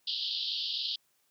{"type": "band-pass noise", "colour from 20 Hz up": "pink", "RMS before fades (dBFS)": -34, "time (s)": [0.07, 0.96], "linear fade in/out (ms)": 5, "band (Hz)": [3000, 4900], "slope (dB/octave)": 96, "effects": ["white hiss -72 dBFS RMS until 1.3 s", "high-pass 100 Hz 12 dB/octave"]}